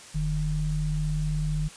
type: tone pair together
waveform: sine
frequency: 40.81 / 152.6 Hz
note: E1 / D#3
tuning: -17 / -33 cents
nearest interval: octave + major seventh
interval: 2284 cents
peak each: -28 / -26 dBFS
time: 0.14-1.69 s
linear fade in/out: 20 ms
effects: white hiss -46 dBFS RMS until 1.76 s + resampled to 22050 Hz